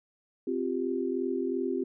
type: chord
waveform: sine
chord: C suspended fourth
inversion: none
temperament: equal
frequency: 261.6 / 349.2 / 392 Hz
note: C4 / F4 / G4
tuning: 0 / 0 / 0 cents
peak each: -32 dBFS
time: 0.47-1.84 s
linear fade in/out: 5 ms
effects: none